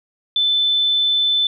sine tone, 3520 Hz, A7, in tune, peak -14 dBFS, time 0.36-1.47 s, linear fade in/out 2 ms, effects none

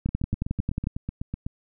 two click trains, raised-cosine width 5 ms, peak -17 / -13 dBFS, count 12 / 10, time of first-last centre 0.09-1.465 / 0.06-0.871 s, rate 8 / 11.1 Hz, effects none

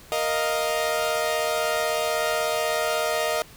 sawtooth chord, Bb suspended fourth, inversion none, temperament equal, 466.2 / 622.3 / 698.5 Hz, Bb4 / Eb5 / F5, 0 / 0 / 0 cents, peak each -25 / -21 / -25 dBFS, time 0.12-3.42 s, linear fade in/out 0 ms, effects pink hiss -48 dBFS RMS until 3.56 s

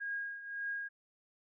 sine tone with tremolo, 1632 Hz, G#6, 31 cents flat, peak -34 dBFS, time 0-0.89 s, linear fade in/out 20 ms, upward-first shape triangle, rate 1.8 Hz, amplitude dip 75%, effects none

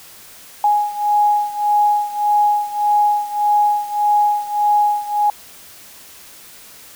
sine beating tone pair, 830.6 / 832.3 Hz, G#5 / G#5, 0 / +4 cents, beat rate 1.7 Hz, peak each -15 / -18 dBFS, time 0.64-5.3 s, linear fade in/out 2 ms, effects white hiss -41 dBFS RMS until 6.95 s

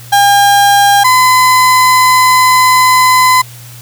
35% pulse tone pair in turn, 806 / 1015.5 Hz, G5 / B5, +48 / +48 cents, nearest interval major third, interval 400 cents, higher second, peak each -3 dBFS, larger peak neither, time 0.12-1.04 / 1.04-3.42 s, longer second, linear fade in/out 10 ms, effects added 120 Hz sine -31 dBFS peak until 3.81 s + white hiss -35 dBFS RMS until 3.81 s

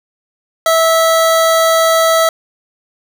25% pulse tone, 653 Hz, E5, 17 cents flat, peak -5 dBFS, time 0.66-2.29 s, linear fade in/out 2 ms, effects none

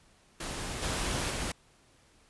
pink noise with level steps, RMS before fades -37 / -32 / -34 dBFS, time 0.4-1.52 s, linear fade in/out 5 ms, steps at 0.82 / 1.3 s, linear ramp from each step 10 ms, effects pink hiss -63 dBFS RMS until 2.29 s + resampled to 24000 Hz

